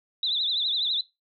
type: tone with vibrato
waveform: sine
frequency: 3737 Hz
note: A#7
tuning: 4 cents sharp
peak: -23 dBFS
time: 0.23-1.01 s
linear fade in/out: 2 ms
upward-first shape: triangle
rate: 12 Hz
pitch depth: 160 cents each way
effects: noise-tail reverb RT60 0.2 s tail -18 dB re dry